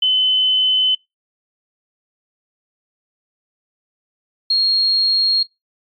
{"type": "tone pair in turn", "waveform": "sine", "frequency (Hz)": [3035, 4264], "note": ["F#7", "C8"], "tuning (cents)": [43, 32], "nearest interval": "tritone", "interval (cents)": 589, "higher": "second", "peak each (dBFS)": -12, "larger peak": "neither", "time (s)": [[0.02, 0.95], [4.5, 5.43]], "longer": "neither", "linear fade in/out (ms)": 5, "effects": ["noise-tail reverb RT60 0.2 s tail -24 dB re dry", "MP3 96 kbps"]}